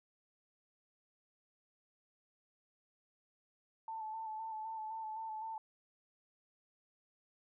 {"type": "tone with vibrato", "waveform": "sine", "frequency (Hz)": 880, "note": "A5", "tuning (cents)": 0, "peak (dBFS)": -40, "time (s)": [3.88, 5.58], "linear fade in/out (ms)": 2, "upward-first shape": "square", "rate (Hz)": 3.9, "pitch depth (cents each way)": 24, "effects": []}